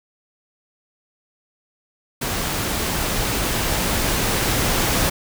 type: noise with level ramp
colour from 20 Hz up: pink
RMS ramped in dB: -24 to -19 dBFS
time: 2.21-5.1 s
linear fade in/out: 10 ms
effects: none